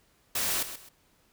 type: noise with echo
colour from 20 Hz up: white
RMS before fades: -29 dBFS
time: 0.35-0.63 s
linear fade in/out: 5 ms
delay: 130 ms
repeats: 2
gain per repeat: -11 dB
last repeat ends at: 0.89 s
effects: pink hiss -66 dBFS RMS until 1.32 s